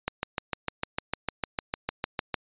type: click train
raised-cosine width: 0.3 ms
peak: -11 dBFS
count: 16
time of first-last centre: 0.08-2.342 s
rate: 6.63 Hz
effects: resampled to 8000 Hz